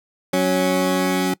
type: tone pair together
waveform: 20% pulse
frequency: 185 / 277.2 Hz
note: F#3 / C#4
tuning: 0 / 0 cents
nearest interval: perfect fifth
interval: 700 cents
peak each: -15 dBFS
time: 0.33-1.34 s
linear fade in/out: 5 ms
effects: noise-tail reverb RT60 0.1 s tail -22 dB re dry